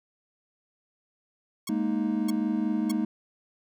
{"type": "tone bursts", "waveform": "5% pulse", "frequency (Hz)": 1100, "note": "C#6", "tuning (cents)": -14, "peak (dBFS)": -21, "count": 3, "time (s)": [1.67, 2.916], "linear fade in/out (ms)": 5, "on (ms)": 22, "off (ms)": 590}
{"type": "chord", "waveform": "triangle", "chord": "Ab suspended second", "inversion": "none", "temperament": "equal with one note detuned", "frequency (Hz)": [208.6, 233.1, 311.1], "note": ["Ab3", "Bb3", "Eb4"], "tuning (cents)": [8, 0, 0], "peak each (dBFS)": -27, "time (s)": [1.69, 3.05], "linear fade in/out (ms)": 5}
{"effects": []}